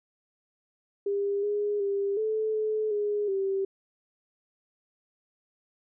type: tone with pitch steps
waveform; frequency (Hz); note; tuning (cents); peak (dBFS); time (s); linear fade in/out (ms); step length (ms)
sine; 401.6 / 413.1 / 398.7 / 435.4 / 431.5 / 414.3 / 388.6; G4 / G#4 / G4 / A4 / A4 / G#4 / G4; +42 / -9 / +29 / -18 / -34 / -4 / -15; -25; 1.06-3.65; 5; 370
effects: none